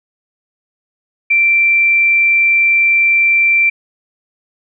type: tone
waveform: sine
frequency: 2350 Hz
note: D7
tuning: 1 cent sharp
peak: -8 dBFS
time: 1.3-3.7 s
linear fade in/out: 10 ms
effects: none